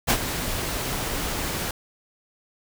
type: noise with ADSR envelope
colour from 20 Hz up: pink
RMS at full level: -18 dBFS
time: 0.07-1.71 s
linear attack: 31 ms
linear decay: 71 ms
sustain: -10 dB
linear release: 3 ms
effects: none